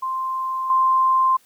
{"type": "tone with level steps", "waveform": "sine", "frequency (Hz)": 1046.5, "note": "C6", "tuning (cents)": 0, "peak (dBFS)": [-22, -14], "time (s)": [0.02, 1.37], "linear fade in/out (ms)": 10, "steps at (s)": 0.7, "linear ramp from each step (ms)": 2, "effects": ["white hiss -57 dBFS RMS until 1.45 s"]}